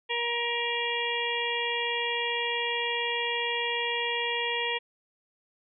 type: harmonic tone with a mistuned harmonic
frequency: 473.2 Hz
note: A#4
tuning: 26 cents sharp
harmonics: 1 / 2 / 4 / 5 / 6 / 7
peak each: -34 / -34 / -34 / -34 / -34 / -34 dBFS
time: 0.09-4.79 s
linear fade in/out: 20 ms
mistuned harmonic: 6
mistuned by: -16 cents
effects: none